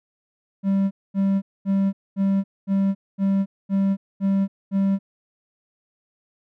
triangle tone bursts, 195.5 Hz, G3, 4 cents flat, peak -15 dBFS, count 9, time 0.63-4.99 s, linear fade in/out 50 ms, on 280 ms, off 230 ms, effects none

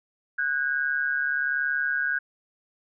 sine tone pair together, 1480 / 1621.2 Hz, F#6 / G#6, 0 / -42 cents, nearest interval major second, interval 158 cents, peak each -26 dBFS, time 0.38-2.19 s, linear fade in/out 10 ms, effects none

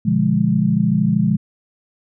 sine chord, B diminished seventh, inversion none, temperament equal with one note detuned, 121.77 / 146.83 / 174.61 / 207.7 Hz, B2 / D3 / F3 / Ab3, -24 / 0 / 0 / 0 cents, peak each -22 / -21 / -18 / -17 dBFS, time 0.05-1.37 s, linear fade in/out 10 ms, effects none

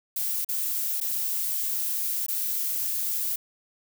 violet noise with dropouts, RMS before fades -28 dBFS, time 0.16-3.36 s, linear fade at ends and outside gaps 5 ms, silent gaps 0.447-0.488 / 1.003-1.011 / 2.264-2.283 s, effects none

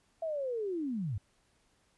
sine linear sweep, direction down, 668 to 87.8 Hz, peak -32 dBFS, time 0.22-1.18 s, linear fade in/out 5 ms, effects pink hiss -71 dBFS RMS until 1.97 s + resampled to 24000 Hz

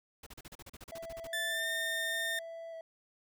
pink noise bursts, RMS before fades -49 dBFS, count 15, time 0.23-1.273 s, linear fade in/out 5 ms, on 35 ms, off 37 ms
triangle tone with vibrato, 658 Hz, E5, 3 cents flat, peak -40 dBFS, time 0.92-2.81 s, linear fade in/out 2 ms, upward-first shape square, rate 0.83 Hz, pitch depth 11 cents each way
30% pulse tone with pitch glide, 1760 to 1817.9 Hz, A6 to A#6, 0 to -44 cents, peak -30 dBFS, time 1.33-2.39 s, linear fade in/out 2 ms, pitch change +56 cents, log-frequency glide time 1.46-1.68 s
effects none

